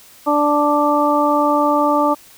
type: harmonic tone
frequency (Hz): 293.7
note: D4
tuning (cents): 0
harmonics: 1 / 2 / 3 / 4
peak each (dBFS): -18 / -18 / -18 / -18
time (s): 0.26-2.15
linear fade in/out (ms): 20
effects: white hiss -45 dBFS RMS until 2.37 s